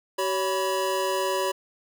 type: tone cluster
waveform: square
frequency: 381 / 562 / 986 Hz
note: G4 / C#5 / B5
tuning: -49 / +24 / -3 cents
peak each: -29 dBFS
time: 0.18-1.52 s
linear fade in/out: 10 ms
effects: none